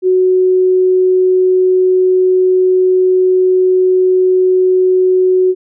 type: tone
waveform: sine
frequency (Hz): 370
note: F#4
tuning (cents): 0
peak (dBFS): -7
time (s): 0.02-5.55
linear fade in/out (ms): 50
effects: none